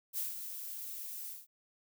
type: noise with ADSR envelope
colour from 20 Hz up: violet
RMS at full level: -35 dBFS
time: 0.13-1.47 s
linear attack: 50 ms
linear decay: 160 ms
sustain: -8 dB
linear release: 190 ms
effects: none